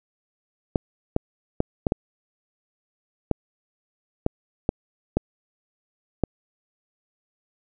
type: clicks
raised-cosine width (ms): 2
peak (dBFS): -6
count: 10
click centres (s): 0.758 / 1.164 / 1.604 / 1.868 / 1.921 / 3.313 / 4.264 / 4.691 / 5.17 / 6.237
effects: none